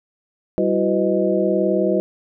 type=tone cluster; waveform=sine; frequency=194.2 / 333.7 / 372.4 / 503 / 621 Hz; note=G3 / E4 / F#4 / B4 / D#5; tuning=-16 / +21 / +11 / +32 / -3 cents; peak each=-22 dBFS; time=0.58-2 s; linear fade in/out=0 ms; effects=none